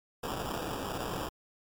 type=noise with sample-and-hold; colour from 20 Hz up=white; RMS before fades=-36 dBFS; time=0.23-1.29 s; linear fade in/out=5 ms; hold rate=2100 Hz; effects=MP3 96 kbps